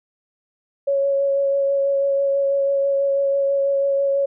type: tone with vibrato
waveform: sine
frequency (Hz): 554.4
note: C#5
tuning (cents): 0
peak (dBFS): -16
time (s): 0.87-4.26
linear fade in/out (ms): 10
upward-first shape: sine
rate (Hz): 6.1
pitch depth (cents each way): 12
effects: none